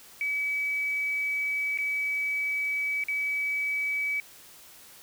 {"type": "tone with dropouts", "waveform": "sine", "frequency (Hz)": 2285, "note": "D7", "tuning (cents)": -48, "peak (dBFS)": -26, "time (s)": [0.21, 4.2], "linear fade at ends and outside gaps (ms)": 1, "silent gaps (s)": [[1.775, 1.786], [3.038, 3.084]], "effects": ["white hiss -51 dBFS RMS until 5.02 s"]}